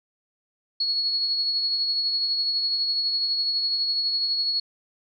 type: tone with tremolo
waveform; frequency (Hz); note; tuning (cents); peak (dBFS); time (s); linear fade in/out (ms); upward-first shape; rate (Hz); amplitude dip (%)
sine; 4351; C#8; -33; -20; 0.8-4.6; 5; triangle; 12; 40
effects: none